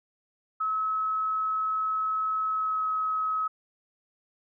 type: tone with pitch glide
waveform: sine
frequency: 1289 to 1278.6 Hz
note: E6 to D#6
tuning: -39 to +47 cents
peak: -25 dBFS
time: 0.6-3.48 s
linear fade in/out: 10 ms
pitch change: -14 cents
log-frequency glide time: 2.49-2.88 s
effects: none